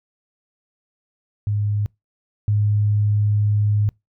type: tone pair in turn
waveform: sine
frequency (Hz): 103.7 / 104.29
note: G#2 / G#2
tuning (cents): -2 / +8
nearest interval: unison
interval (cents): 10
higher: second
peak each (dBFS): -18 / -15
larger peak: second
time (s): 1.47-1.86 / 2.48-3.89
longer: second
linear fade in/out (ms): 0
effects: noise-tail reverb RT60 0.2 s tail -26 dB re dry